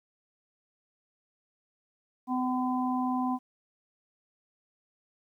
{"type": "harmonic tone", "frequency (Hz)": 253.6, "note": "B3", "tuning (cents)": 46, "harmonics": [1, 3, 4], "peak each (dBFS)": [-28, -33, -34], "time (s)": [2.27, 3.39], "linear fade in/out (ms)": 50, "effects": ["11-bit"]}